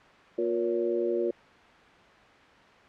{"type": "harmonic tone with a mistuned harmonic", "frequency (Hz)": 118.3, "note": "A#2", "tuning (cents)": 26, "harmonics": [2, 3, 4, 5], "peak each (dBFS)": [-38, -27, -31, -33], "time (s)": [0.38, 1.31], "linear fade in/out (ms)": 5, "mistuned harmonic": 5, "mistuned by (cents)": -82, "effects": ["white hiss -53 dBFS RMS until 2.88 s", "low-pass 2000 Hz 12 dB/octave"]}